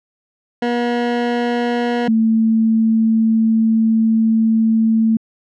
20% pulse / sine tone pair in turn, 240 / 223.2 Hz, B3 / A3, -49 / +25 cents, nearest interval minor second, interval 126 cents, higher first, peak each -11 dBFS, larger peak neither, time 0.62-2.08 / 2.08-5.17 s, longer second, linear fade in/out 5 ms, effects low-pass 3000 Hz 12 dB/octave

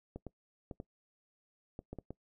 clicks, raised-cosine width 2 ms, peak -29 dBFS, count 8, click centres 0.16 / 0.267 / 0.712 / 0.801 / 1.791 / 1.93 / 1.987 / 2.106 s, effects noise-tail reverb RT60 0.1 s tail -22 dB re dry

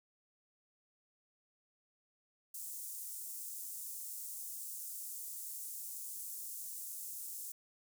pink high-pass noise, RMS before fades -45 dBFS, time 2.54-7.52 s, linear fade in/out 5 ms, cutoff 7700 Hz, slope 24 dB/octave, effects none

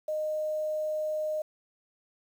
sine tone with quantisation, 616 Hz, D#5, 17 cents flat, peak -28 dBFS, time 0.08-1.42 s, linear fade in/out 5 ms, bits 9, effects none

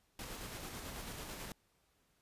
pink noise with tremolo, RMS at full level -45 dBFS, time 0.19-1.52 s, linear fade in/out 2 ms, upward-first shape square, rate 9.1 Hz, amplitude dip 25%, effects pink hiss -75 dBFS RMS until 2.21 s + resampled to 32000 Hz

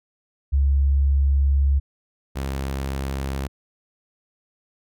sine / sawtooth tone pair in turn, 69.3 / 67.64 Hz, C#2 / C#2, 0 / -42 cents, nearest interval unison, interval 42 cents, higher first, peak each -15 / -21 dBFS, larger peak first, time 0.52-1.8 / 2.35-3.48 s, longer first, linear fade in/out 20 ms, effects none

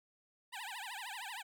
15% pulse tone with vibrato, 874 Hz, A5, 12 cents flat, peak -36 dBFS, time 0.52-1.43 s, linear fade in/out 20 ms, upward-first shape triangle, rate 13 Hz, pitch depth 280 cents each way, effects none

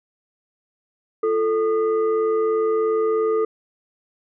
sine tone with frequency modulation, 440 Hz, A4, in tune, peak -17 dBFS, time 1.23-3.45 s, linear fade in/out 5 ms, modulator 783 Hz, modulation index 0.55, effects none

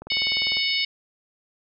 click train, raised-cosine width 1 ms, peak -24 dBFS, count 12, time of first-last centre 0.02-0.57 s, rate 20 Hz
harmonic tone, 739 Hz, F#5, 2 cents flat, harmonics 3 / 4 / 5 / 6 / 7, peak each -26 / -27 / -28 / -29 / -29 dBFS, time 0.1-0.85 s, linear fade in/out 5 ms
effects none

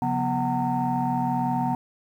sine tone cluster, 138.1 / 179.6 / 244.4 / 748 / 914 Hz, C#3 / F3 / B3 / F#5 / A#5, -6 / +49 / -18 / +19 / -34 cents, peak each -29 / -32 / -26 / -27 / -27 dBFS, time 0.02-1.75 s, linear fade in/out 2 ms, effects tanh soft clip ceiling -15 dBFS + 9-bit

